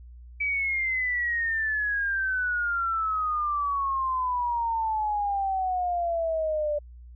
sine exponential sweep, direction down, 2302 to 586 Hz, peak -24 dBFS, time 0.4-6.79 s, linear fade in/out 10 ms, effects added 60 Hz sine -43 dBFS peak until 7.15 s

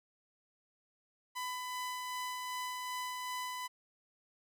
sawtooth tone with tremolo, 1001 Hz, B5, 23 cents sharp, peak -33 dBFS, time 1.35-3.68 s, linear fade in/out 20 ms, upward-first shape sine, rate 2.6 Hz, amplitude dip 25%, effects none

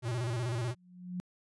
square tone with vibrato, 119.8 Hz, A#2, 48 cents sharp, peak -32 dBFS, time 0.02-0.75 s, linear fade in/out 50 ms, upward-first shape square, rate 16 Hz, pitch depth 87 cents each way
sine tone with exponential growth, 180 Hz, F#3, 47 cents flat, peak -32 dBFS, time 0.64-1.2 s, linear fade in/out 0 ms, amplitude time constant 120 ms
effects resampled to 24000 Hz

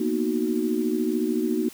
sine chord, B major seventh, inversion third, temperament equal, 233.1 / 246.9 / 311.1 / 370 Hz, A#3 / B3 / D#4 / F#4, 0 / 0 / 0 / 0 cents, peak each -27 / -30 / -26 / -27 dBFS, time 0-1.69 s, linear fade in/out 5 ms, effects white hiss -46 dBFS RMS until 1.73 s

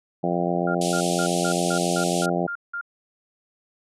harmonic tone, 87.31 Hz, F2, in tune, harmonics 2 / 3 / 4 / 5 / 6 / 7 / 8 / 9, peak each -26 / -31 / -28 / -32 / -32 / -29 / -29 / -31 dBFS, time 0.23-2.47 s, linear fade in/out 10 ms
sine tone bursts, 1400 Hz, F6, 4 cents sharp, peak -27 dBFS, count 9, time 0.67-2.812 s, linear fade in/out 5 ms, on 78 ms, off 180 ms
white band-pass noise, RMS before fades -32 dBFS, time 0.81-2.26 s, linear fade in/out 5 ms, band 2600 to 10000 Hz, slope 48 dB/octave
effects none

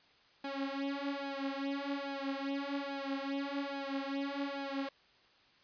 sawtooth tone with flanger, 277.2 Hz, C#4, in tune, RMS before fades -38 dBFS, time 0.44-4.89 s, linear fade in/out 5 ms, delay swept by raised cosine 1.2 to 6.9 ms, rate 1.2 Hz, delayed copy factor +1, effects white hiss -65 dBFS RMS until 5.63 s + resampled to 11025 Hz

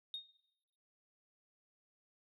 sine tone with exponential decay, 3708 Hz, A#7, 10 cents flat, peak -36 dBFS, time 0.14-0.35 s, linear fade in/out 1 ms, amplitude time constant 44 ms, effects noise-tail reverb RT60 0.8 s tail -17 dB re dry + tanh soft clip ceiling -34 dBFS

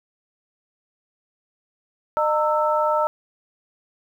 sine tone cluster, 609 / 914 / 1318 Hz, D#5 / A#5 / E6, -37 / -34 / -1 cents, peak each -21 / -22 / -23 dBFS, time 2.17-3.07 s, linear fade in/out 0 ms, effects 9-bit

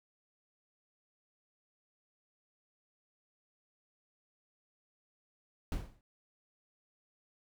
brown noise with exponential decay, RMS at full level -31 dBFS, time 5.72-6.01 s, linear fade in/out 1 ms, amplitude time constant 62 ms, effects none

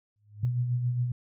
sine tone with exponential growth, 104.4 Hz, G#2, 10 cents sharp, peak -32 dBFS, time 0.16-0.45 s, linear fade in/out 0 ms, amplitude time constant 62 ms
sine tone with tremolo, 122.8 Hz, B2, 9 cents flat, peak -23 dBFS, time 0.43-1.12 s, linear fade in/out 5 ms, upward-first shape sine, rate 7.3 Hz, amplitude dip 45%
effects none

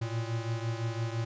square beating tone pair, 113 / 118.9 Hz, A2 / A#2, +47 / +35 cents, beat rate 5.9 Hz, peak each -33 / -37 dBFS, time 0.01-1.25 s, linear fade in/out 10 ms, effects resampled to 16000 Hz

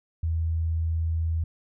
sine tone, 81.6 Hz, E2, 17 cents flat, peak -23 dBFS, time 0.23-1.44 s, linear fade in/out 5 ms, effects none

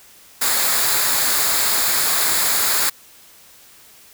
white noise with comb filter, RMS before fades -18 dBFS, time 0.41-2.9 s, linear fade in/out 10 ms, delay 0.34 ms, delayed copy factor -0.55, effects white hiss -47 dBFS RMS until 4.13 s

